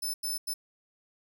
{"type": "tone bursts at uneven times", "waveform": "15% pulse", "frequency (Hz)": 5274, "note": "E8", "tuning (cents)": 0, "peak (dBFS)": -25, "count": 3, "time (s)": [[0.02, 0.14], [0.23, 0.38], [0.47, 0.54]], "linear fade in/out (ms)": 10, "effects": []}